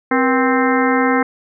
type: harmonic tone with a mistuned harmonic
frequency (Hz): 261.6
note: C4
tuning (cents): 0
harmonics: 1 / 2 / 3 / 4 / 5 / 6 / 7 / 8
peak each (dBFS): -16 / -19 / -21 / -22 / -23 / -24 / -24 / -25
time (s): 0.11-1.23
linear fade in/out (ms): 5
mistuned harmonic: 2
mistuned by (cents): -140
effects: none